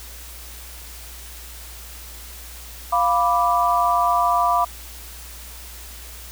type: chord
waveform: sine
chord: B diminished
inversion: second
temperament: equal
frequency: 698.5 / 987.8 / 1174.7 Hz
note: F5 / B5 / D6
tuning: 0 / 0 / 0 cents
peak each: -20 dBFS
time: 2.92-4.65 s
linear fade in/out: 10 ms
effects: added 59 Hz sine -39 dBFS peak until 6.31 s + white hiss -40 dBFS RMS until 6.31 s